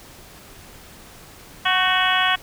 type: harmonic tone with a mistuned harmonic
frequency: 369.5 Hz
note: F#4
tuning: 2 cents flat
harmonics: 2 / 3 / 4 / 5 / 6 / 7 / 8 / 9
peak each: -24 / -23 / -23 / -24 / -29 / -27 / -25 / -25 dBFS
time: 1.65-2.36 s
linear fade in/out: 10 ms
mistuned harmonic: 4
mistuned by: +37 cents
effects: pink hiss -44 dBFS RMS until 2.42 s